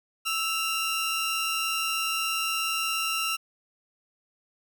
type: tone pair together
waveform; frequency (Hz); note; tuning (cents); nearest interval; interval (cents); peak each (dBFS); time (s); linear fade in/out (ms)
sawtooth; 1318.6 / 2794; E6 / F7; 0 / 0; octave + minor second; 1300; -26 / -25; 0.25-3.37; 20
effects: none